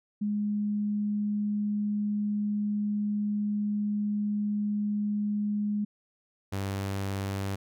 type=tone pair in turn; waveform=sine / sawtooth; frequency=207.7 / 98.02 Hz; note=G#3 / G2; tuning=0 / 0 cents; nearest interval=octave + minor second; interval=1300 cents; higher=first; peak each=-26 dBFS; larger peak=neither; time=0.21-5.85 / 6.52-7.56 s; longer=first; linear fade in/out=10 ms; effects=none

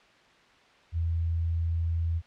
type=tone; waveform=sine; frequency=83.2 Hz; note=E2; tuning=17 cents sharp; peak=-25 dBFS; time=0.92-2.22 s; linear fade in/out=50 ms; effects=white hiss -58 dBFS RMS until 2.26 s + low-pass 3000 Hz 12 dB/octave

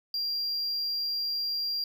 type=tone; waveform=triangle; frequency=4763 Hz; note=D8; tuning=24 cents sharp; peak=-27 dBFS; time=0.14-1.84 s; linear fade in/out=2 ms; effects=none

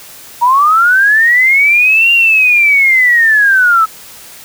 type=linear two-way sweep; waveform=sine; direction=up then down; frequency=932.3 to 2794 to 1284 Hz; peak=-5 dBFS; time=0.41-3.86 s; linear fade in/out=20 ms; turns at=2.12 s; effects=white hiss -34 dBFS RMS until 4.44 s

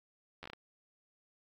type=slowing click train; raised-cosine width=0.3 ms; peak=-29 dBFS; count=6; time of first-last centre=0.43-0.533 s; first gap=11 ms; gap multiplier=1.32; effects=AAC 32 kbps

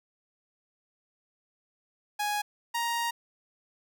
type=tone pair in turn; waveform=sawtooth; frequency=830.6 / 936.9 Hz; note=G#5 / A#5; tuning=0 / +8 cents; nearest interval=major second; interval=208 cents; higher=second; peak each=-24 dBFS; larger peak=neither; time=2.19-2.42 / 2.74-3.11 s; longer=second; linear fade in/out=10 ms; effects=none

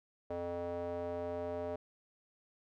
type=tone with band-pass filter; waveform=square; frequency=86.9 Hz; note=F2; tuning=8 cents flat; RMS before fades=-39 dBFS; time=0.3-1.76 s; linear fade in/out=5 ms; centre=560 Hz; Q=3.5; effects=none

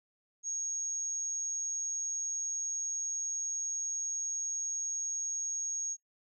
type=tone; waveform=sine; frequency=6570 Hz; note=G#8; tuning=20 cents flat; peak=-33 dBFS; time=0.43-5.97 s; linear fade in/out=50 ms; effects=noise-tail reverb RT60 0.1 s tail -18 dB re dry

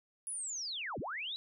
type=linear two-way sweep; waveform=sine; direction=down then up; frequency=10548 to 70.3 to 4010 Hz; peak=-37 dBFS; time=0.27-1.36 s; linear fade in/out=0 ms; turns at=0.99 s; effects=none

